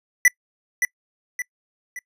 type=tone with echo; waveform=square; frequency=1975.5 Hz; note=B6; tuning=in tune; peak=-11 dBFS; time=0.25-0.28 s; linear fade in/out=2 ms; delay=570 ms; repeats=3; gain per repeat=-7 dB; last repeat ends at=1.99 s; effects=noise-tail reverb RT60 0.1 s tail -25 dB re dry + resampled to 32000 Hz